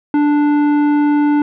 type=tone with tanh clipping; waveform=sine; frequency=293.7 Hz; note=D4; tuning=in tune; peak=-12 dBFS; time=0.14-1.42 s; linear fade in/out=2 ms; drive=12 dB; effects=none